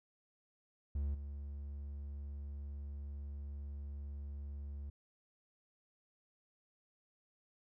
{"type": "tone with level steps", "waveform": "triangle", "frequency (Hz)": 71.1, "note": "C#2", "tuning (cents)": 45, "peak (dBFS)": [-32, -40], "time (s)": [0.95, 4.9], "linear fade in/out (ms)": 5, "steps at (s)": 1.14, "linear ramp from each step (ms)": 10, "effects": []}